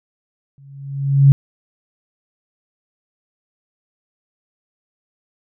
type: tone with exponential growth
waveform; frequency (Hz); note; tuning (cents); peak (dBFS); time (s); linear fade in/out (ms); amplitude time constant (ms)
sine; 138.59; C#3; 0; -3; 0.58-1.32; 0; 160
effects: none